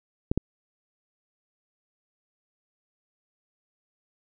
clicks, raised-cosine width 3 ms, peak -10 dBFS, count 2, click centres 0.315 / 0.376 s, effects none

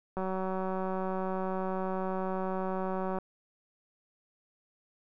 click train, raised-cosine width 1 ms, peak -21 dBFS, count 568, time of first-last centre 0.17-3.186 s, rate 188 Hz, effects none

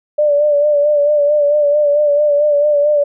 sine tone with vibrato, 587.3 Hz, D5, in tune, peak -9 dBFS, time 0.18-3.04 s, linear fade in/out 10 ms, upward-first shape sine, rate 4.5 Hz, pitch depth 41 cents each way, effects none

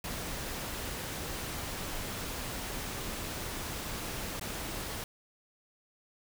pink noise with dropouts, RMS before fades -38 dBFS, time 0.04-5.04 s, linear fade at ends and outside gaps 2 ms, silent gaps 4.397-4.411 s, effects none

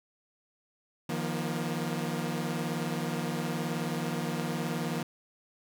sawtooth chord, Eb suspended second, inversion none, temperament equal with one note detuned, 155.56 / 174.61 / 237.8 Hz, Eb3 / F3 / Bb3, 0 / 0 / +35 cents, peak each -31 dBFS, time 1.09-5.03 s, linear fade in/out 5 ms, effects none

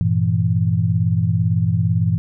sine chord, E diminished, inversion first, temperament equal with one note detuned, 98.68 / 116.54 / 164.81 Hz, G2 / Bb2 / E3, +12 / 0 / 0 cents, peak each -19 dBFS, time 0.01-2.18 s, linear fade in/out 0 ms, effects none

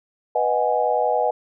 sine chord, G# minor seventh, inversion first, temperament equal, 493.9 / 622.3 / 740 / 830.6 Hz, B4 / D#5 / F#5 / G#5, 0 / 0 / 0 / 0 cents, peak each -23 dBFS, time 0.35-1.31 s, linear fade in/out 5 ms, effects none

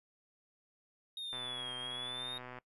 triangle linear two-way sweep, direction down then up, 3729 to 3191 to 3729 Hz, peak -38 dBFS, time 1.17-2.38 s, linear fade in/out 2 ms, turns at 1.76 s
click train, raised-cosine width 0.5 ms, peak -32 dBFS, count 158, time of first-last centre 1.33-2.586 s, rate 125 Hz
effects noise-tail reverb RT60 0.1 s tail -21 dB re dry + resampled to 32000 Hz

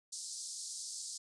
white band-pass noise, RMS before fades -44 dBFS, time 0.12-1.18 s, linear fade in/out 10 ms, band 4300 to 9200 Hz, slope 48 dB/octave, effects resampled to 24000 Hz

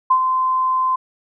sine tone with ADSR envelope, 1034 Hz, C6, 21 cents flat, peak -9 dBFS, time 0.1-0.96 s, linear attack 10 ms, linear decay 76 ms, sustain -6 dB, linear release 8 ms, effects none

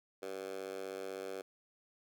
10% pulse tone with high-pass filter, 96 Hz, G2, 36 cents flat, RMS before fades -43 dBFS, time 0.22-1.42 s, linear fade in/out 10 ms, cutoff 440 Hz, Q 2.4, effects none

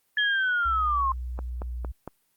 sine linear sweep, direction down, 1718 to 1046.5 Hz, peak -22 dBFS, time 0.17-1.12 s, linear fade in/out 2 ms
sine tone with exponential decay, 3206 Hz, G7, 38 cents sharp, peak -25 dBFS, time 0.18-1.01 s, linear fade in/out 5 ms, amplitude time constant 180 ms
sine tone with pitch glide, 61.74 to 60.47 Hz, B1 to B1, 0 to -36 cents, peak -30 dBFS, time 0.65-1.92 s, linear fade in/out 10 ms, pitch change -36 cents, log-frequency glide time 1.17-1.79 s
click train, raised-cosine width 1 ms, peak -21 dBFS, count 4, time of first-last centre 1.39-2.076 s, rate 4.37 Hz
effects white hiss -70 dBFS RMS until 2.36 s + Opus 32 kbps

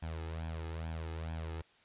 sawtooth tone with flanger, 81 Hz, E2, 30 cents flat, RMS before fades -40 dBFS, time 0.02-1.62 s, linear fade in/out 10 ms, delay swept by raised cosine 1.2 to 2.4 ms, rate 2.3 Hz, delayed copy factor +0.65, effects white hiss -65 dBFS RMS until 1.84 s + resampled to 8000 Hz

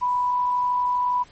sine tone with amplitude modulation, 987.8 Hz, B5, in tune, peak -18 dBFS, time 0.01-1.24 s, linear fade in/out 20 ms, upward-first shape sine, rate 52.4 Hz, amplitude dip 25%, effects pink hiss -51 dBFS RMS until 1.31 s + MP3 32 kbps

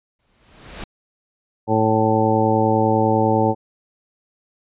pink noise with exponential growth, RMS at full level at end -30 dBFS, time 0.19-0.84 s, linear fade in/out 2 ms, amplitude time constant 140 ms
harmonic tone, 110 Hz, A2, in tune, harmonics 1 / 2 / 3 / 4 / 5 / 7 / 8, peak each -22 / -22 / -22 / -22 / -22 / -22 / -22 dBFS, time 1.67-3.55 s, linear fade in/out 50 ms
effects resampled to 8000 Hz

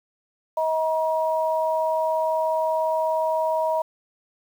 sine tone pair together, 636 / 952.9 Hz, D#5 / A#5, +38 / +38 cents, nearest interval perfect fifth, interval 700 cents, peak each -22 / -24 dBFS, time 0.57-3.82 s, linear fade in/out 5 ms, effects 8-bit

